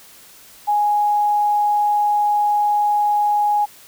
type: tone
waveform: sine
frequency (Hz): 830.6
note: G#5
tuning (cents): 0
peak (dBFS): -14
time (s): 0.67-3.66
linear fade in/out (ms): 20
effects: white hiss -45 dBFS RMS until 3.87 s